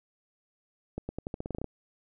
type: accelerating click train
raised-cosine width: 2 ms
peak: -21 dBFS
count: 12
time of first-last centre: 0.98-1.643 s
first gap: 110 ms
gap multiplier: 0.87
effects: none